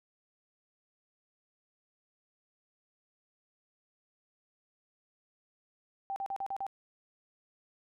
sine tone bursts, 784 Hz, G5, in tune, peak -33 dBFS, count 6, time 6.1-6.666 s, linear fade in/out 0 ms, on 61 ms, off 40 ms, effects none

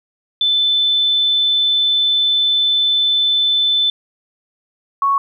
sine tone pair in turn, 3520 / 1108.7 Hz, A7 / C#6, 0 / 0 cents, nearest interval octave + minor sixth, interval 2000 cents, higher first, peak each -12 dBFS, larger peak neither, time 0.41-3.9 / 5.02-5.18 s, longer first, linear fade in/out 2 ms, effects 9-bit

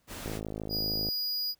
pink noise, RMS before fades -41 dBFS, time 0.07-0.41 s, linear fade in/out 50 ms
click train, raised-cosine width 2 ms, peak -23 dBFS, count 45, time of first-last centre 0.26-1.087 s, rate 53.2 Hz
square tone, 4900 Hz, D#8, 27 cents flat, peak -30 dBFS, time 0.69-1.55 s, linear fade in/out 50 ms
effects pink hiss -71 dBFS RMS until 1.59 s

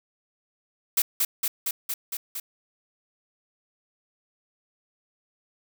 blue noise with echo, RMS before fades -21 dBFS, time 0.97-1.02 s, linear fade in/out 5 ms, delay 230 ms, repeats 6, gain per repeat -2 dB, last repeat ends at 2.4 s, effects none

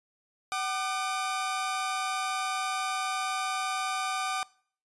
sawtooth tone pair together, 758.1 / 1202 Hz, F#5 / D6, +42 / +40 cents, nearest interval minor sixth, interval 798 cents, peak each -29 / -28 dBFS, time 0.52-4.43 s, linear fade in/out 0 ms, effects noise-tail reverb RT60 0.5 s tail -22 dB re dry + resampled to 24000 Hz

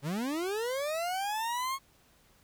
40% pulse linear sweep, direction up, 130.8 to 1100 Hz, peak -30 dBFS, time 0.02-1.79 s, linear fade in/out 50 ms, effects pink hiss -64 dBFS RMS until 2.43 s

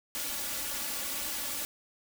white noise with comb filter, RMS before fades -35 dBFS, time 0.15-1.65 s, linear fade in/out 0 ms, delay 3.5 ms, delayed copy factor +0.8, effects none

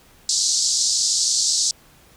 pink band-pass noise, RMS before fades -20 dBFS, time 0.29-1.71 s, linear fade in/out 2 ms, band 4300 to 7900 Hz, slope 48 dB/octave, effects pink hiss -52 dBFS RMS until 2.16 s

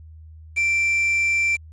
triangle tone with quantisation, 2349 Hz, D7, in tune, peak -16 dBFS, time 0.56-1.57 s, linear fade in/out 20 ms, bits 6, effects added 79 Hz sine -40 dBFS peak until 1.72 s + resampled to 22050 Hz

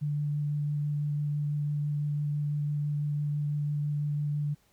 sine tone with vibrato, 147.1 Hz, D3, 3 cents sharp, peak -27 dBFS, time 0.01-4.55 s, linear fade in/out 20 ms, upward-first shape sine, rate 6 Hz, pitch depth 9 cents each way, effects pink hiss -67 dBFS RMS until 4.72 s

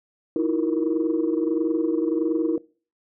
sine tone cluster, 314.3 / 335.8 / 365.4 / 468.3 Hz, D#4 / E4 / F#4 / A#4, +18 / +32 / -22 / +8 cents, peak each -23 / -23 / -32 / -26 dBFS, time 0.36-2.58 s, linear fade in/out 2 ms, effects noise-tail reverb RT60 0.4 s tail -23 dB re dry + tanh soft clip ceiling -13 dBFS

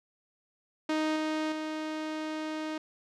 sawtooth tone with level steps, 311.1 Hz, D#4, in tune, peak -23 / -25 / -29 dBFS, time 0.89-2.78 s, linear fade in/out 5 ms, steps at 1.16 / 1.52 s, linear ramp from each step 2 ms, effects low-pass 5000 Hz 12 dB/octave

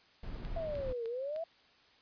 brown noise, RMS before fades -41 dBFS, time 0.23-0.93 s, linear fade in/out 5 ms
click train, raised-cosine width 0.2 ms, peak -34 dBFS, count 4, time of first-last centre 0.45-1.362 s, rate 3.29 Hz
sine exponential two-way sweep, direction down then up, 678 to 449.8 to 678 Hz, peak -35 dBFS, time 0.56-1.44 s, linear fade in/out 5 ms, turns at 1.06 s
effects white hiss -64 dBFS RMS until 2.01 s + resampled to 11025 Hz

